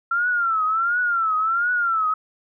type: tone with vibrato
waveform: sine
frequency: 1361 Hz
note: F6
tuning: 45 cents flat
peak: -18 dBFS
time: 0.11-2.14 s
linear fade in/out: 5 ms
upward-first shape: triangle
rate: 1.4 Hz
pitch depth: 150 cents each way
effects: none